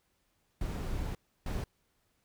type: noise bursts at uneven times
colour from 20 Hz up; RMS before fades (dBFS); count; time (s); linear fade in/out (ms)
brown; -35; 2; 0.61-1.15 / 1.46-1.64; 2
effects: pink hiss -75 dBFS RMS until 2.24 s